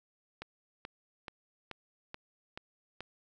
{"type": "click train", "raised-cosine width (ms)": 0.3, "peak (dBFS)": -25, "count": 7, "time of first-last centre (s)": [0.42, 3.006], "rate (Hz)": 2.32, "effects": []}